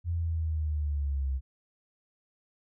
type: linear sweep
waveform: sine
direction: down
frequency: 86.3 to 65.2 Hz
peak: -27 dBFS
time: 0.04-1.41 s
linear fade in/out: 50 ms
effects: none